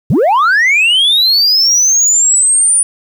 sine linear sweep, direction up, 97.9 to 9480 Hz, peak -4 dBFS, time 0.1-2.83 s, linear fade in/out 5 ms, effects tanh soft clip ceiling -6 dBFS + 7-bit

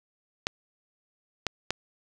clicks, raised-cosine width 0.2 ms, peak -9 dBFS, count 3, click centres 0.469 / 1.467 / 1.706 s, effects none

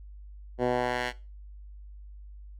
10% pulse tone with band-pass filter sweep, 123.47 Hz, B2, in tune, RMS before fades -28 dBFS, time 0.58-1.13 s, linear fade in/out 50 ms, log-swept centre 410 to 2400 Hz, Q 0.88, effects noise-tail reverb RT60 0.3 s tail -19 dB re dry + added 50 Hz sine -43 dBFS peak until 2.59 s

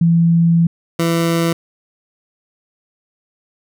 sine / 20% pulse tone pair in turn, 167.8 / 167.06 Hz, E3 / E3, +31 / +23 cents, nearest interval unison, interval 8 cents, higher first, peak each -9 dBFS, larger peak neither, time 0.01-0.67 / 0.99-1.53 s, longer first, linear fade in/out 5 ms, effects none

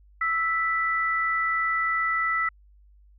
sine tone pair together, 1318.5 / 1975.5 Hz, E6 / B6, 0 / 0 cents, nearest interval perfect fifth, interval 700 cents, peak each -25 dBFS, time 0.21-2.49 s, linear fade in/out 5 ms, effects added 50 Hz sine -52 dBFS peak until 3.18 s

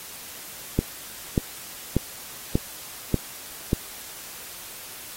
click train, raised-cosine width 3 ms, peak -6 dBFS, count 6, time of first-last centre 0.79-3.731 s, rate 1.7 Hz, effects white hiss -40 dBFS RMS until 5.16 s + AAC 48 kbps

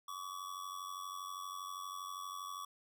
square tone with amplitude modulation, 1136 Hz, C#6, 42 cents sharp, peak -40 dBFS, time 0.08-2.65 s, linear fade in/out 5 ms, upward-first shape sine, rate 92.5 Hz, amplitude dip 70%, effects none

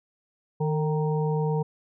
harmonic tone with a mistuned harmonic, 155.3 Hz, D#3, 3 cents flat, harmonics 1 / 3 / 5 / 6, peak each -24 / -28 / -37 / -35 dBFS, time 0.6-1.63 s, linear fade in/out 10 ms, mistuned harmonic 3, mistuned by -42 cents, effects none

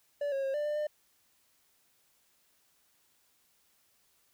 triangle tone with pitch steps, 577 / 545 / 539 / 592 / 596 / 601 Hz, D5 / C#5 / C#5 / D5 / D5 / D5, -31 / -29 / -49 / +14 / +25 / +40 cents, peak -28 dBFS, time 0.21-0.87 s, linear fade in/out 5 ms, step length 110 ms, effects white hiss -70 dBFS RMS until 4.33 s

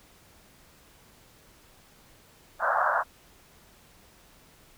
white band-pass noise, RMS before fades -25 dBFS, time 2.59-3.04 s, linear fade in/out 50 ms, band 560 to 1600 Hz, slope 96 dB/octave, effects pink hiss -57 dBFS RMS until 4.77 s

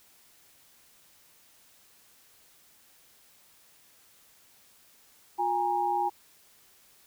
sine tone cluster, 357.6 / 819 / 941 Hz, F4 / G#5 / A#5, +41 / -24 / +16 cents, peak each -35 / -26 / -32 dBFS, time 5.38-6.1 s, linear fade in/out 20 ms, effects white hiss -60 dBFS RMS until 7.06 s

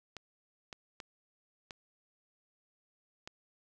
clicks, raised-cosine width 0.2 ms, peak -26 dBFS, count 5, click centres 0.167 / 0.728 / 1.002 / 1.708 / 3.275 s, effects none

